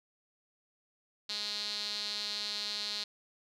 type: tone with band-pass filter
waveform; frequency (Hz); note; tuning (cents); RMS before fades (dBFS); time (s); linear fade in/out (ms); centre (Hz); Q
sawtooth; 207.9; G#3; +2; -37; 1.29-3.04; 5; 4200; 6.6
effects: none